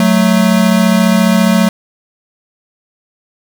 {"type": "tone pair together", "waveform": "square", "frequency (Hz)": [185.34, 220], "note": ["F#3", "A3"], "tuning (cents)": [3, 0], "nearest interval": "minor third", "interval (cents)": 297, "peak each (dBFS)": -11, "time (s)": [0, 1.69], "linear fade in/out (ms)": 2, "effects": []}